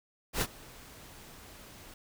pink noise with ADSR envelope, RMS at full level -28 dBFS, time 0.33-1.94 s, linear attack 84 ms, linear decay 51 ms, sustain -23 dB, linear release 3 ms, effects none

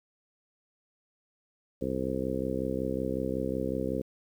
harmonic tone, 65.41 Hz, C2, in tune, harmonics 1 / 2 / 3 / 4 / 5 / 6 / 7 / 8, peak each -40 / -40 / -36 / -35 / -37 / -38 / -36 / -36 dBFS, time 1.81-4.02 s, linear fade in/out 10 ms, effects 10-bit

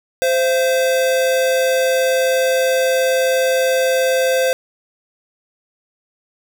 square tone pair together, 520 / 677 Hz, C5 / E5, -11 / +46 cents, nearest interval perfect fourth, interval 457 cents, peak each -15 / -23 dBFS, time 0.22-4.53 s, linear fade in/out 0 ms, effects none

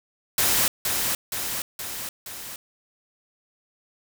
white noise with echo, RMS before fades -21 dBFS, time 0.38-0.68 s, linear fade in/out 2 ms, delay 470 ms, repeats 4, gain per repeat -4 dB, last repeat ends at 2.56 s, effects none

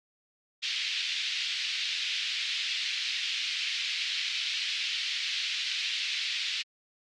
white band-pass noise, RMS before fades -32 dBFS, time 0.62-6.63 s, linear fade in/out 20 ms, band 2300 to 4200 Hz, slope 24 dB/octave, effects low-pass 8000 Hz 12 dB/octave + Opus 48 kbps

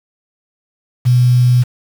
sine tone with quantisation, 124 Hz, B2, 7 cents sharp, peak -7 dBFS, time 1.05-1.64 s, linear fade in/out 20 ms, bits 5, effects none

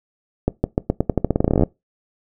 accelerating click train, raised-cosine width 2 ms, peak -3 dBFS, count 21, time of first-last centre 0.48-1.635 s, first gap 160 ms, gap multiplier 0.87, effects noise-tail reverb RT60 0.2 s tail -21 dB re dry

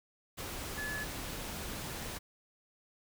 sine tone in noise, 1714 Hz, A6, 46 cents flat, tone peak -37 dBFS, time 0.77-1.05 s, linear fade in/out 20 ms, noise pink, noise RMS -41 dBFS, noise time 0.37-2.19 s, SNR +1 dB, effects none

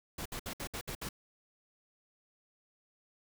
pink noise bursts, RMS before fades -40 dBFS, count 7, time 0.18-1.09 s, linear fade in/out 5 ms, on 76 ms, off 63 ms, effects none

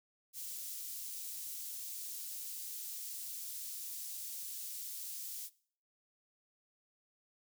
white high-pass noise, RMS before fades -44 dBFS, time 0.33-5.5 s, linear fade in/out 50 ms, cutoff 5400 Hz, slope 12 dB/octave, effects noise-tail reverb RT60 0.5 s tail -20 dB re dry

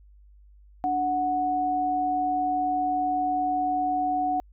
sine tone pair together, 292.9 / 738 Hz, D4 / F#5, -5 / -5 cents, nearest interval octave + major third, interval 1600 cents, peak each -31 / -23 dBFS, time 0.84-4.4 s, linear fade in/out 0 ms, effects added 50 Hz sine -50 dBFS peak until 4.52 s

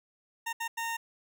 20% pulse tone bursts at uneven times, 919 Hz, A#5, 25 cents flat, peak -27 dBFS, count 3, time 0.46-0.53 / 0.6-0.68 / 0.77-0.97 s, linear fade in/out 10 ms, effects none

